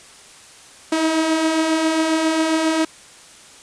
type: beating tone pair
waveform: sawtooth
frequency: 313 / 320.4 Hz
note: D#4 / E4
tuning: +10 / -49 cents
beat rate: 7.4 Hz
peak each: -22 / -13 dBFS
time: 0.92-2.85 s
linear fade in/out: 5 ms
effects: white hiss -44 dBFS RMS until 3.62 s + resampled to 22050 Hz

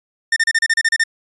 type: tone bursts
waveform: 45% pulse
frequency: 1810 Hz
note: A6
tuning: 48 cents sharp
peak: -12 dBFS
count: 10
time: 0.32-1.038 s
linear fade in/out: 5 ms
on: 43 ms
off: 32 ms
effects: resampled to 22050 Hz

